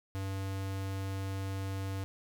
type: tone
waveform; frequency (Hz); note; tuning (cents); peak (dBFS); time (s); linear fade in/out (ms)
square; 96.8; G2; -21; -35; 0.15-2.04; 0
effects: none